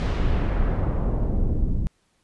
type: noise with low-pass filter sweep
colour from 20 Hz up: brown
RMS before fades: -22 dBFS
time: 0-1.87 s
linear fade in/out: 0 ms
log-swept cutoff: 5000 to 220 Hz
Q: 0.89
effects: pink hiss -67 dBFS RMS until 2.23 s + resampled to 24000 Hz